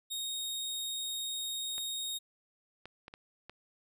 sawtooth tone, 3729 Hz, A#7, in tune, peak -32 dBFS, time 0.1-2.19 s, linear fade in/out 20 ms
clicks, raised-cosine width 0.3 ms, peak -30 dBFS, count 5, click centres 1.781 / 2.856 / 3.081 / 3.139 / 3.496 s
effects none

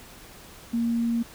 sine tone, 233.1 Hz, A#3, in tune, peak -22 dBFS, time 0.73-1.23 s, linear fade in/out 10 ms, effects pink hiss -47 dBFS RMS until 1.34 s

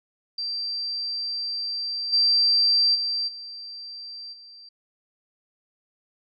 sine tone with level steps, 4699 Hz, D8, in tune, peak -26 / -16 / -23 / -35 / -43 dBFS, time 0.38-4.69 s, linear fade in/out 5 ms, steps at 2.12 / 2.94 / 3.27 / 4.32 s, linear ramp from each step 20 ms, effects MP3 64 kbps

